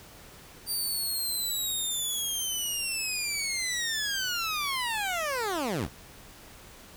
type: linear sweep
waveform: 15% pulse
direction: down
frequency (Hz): 4699 to 42.68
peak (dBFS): -22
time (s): 0.66-5.89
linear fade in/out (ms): 50
effects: pink hiss -50 dBFS RMS until 6.96 s